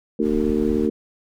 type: harmonic tone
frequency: 75.8 Hz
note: D#2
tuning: 45 cents flat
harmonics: 3 / 4 / 5 / 6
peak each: -22 / -23 / -24 / -25 dBFS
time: 0.19-0.9 s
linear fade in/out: 5 ms
type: noise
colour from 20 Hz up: brown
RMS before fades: -31 dBFS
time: 0.21-0.9 s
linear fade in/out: 50 ms
effects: none